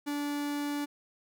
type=tone; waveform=45% pulse; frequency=290 Hz; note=D4; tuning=22 cents flat; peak=-31 dBFS; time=0.06-0.86 s; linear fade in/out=20 ms; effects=none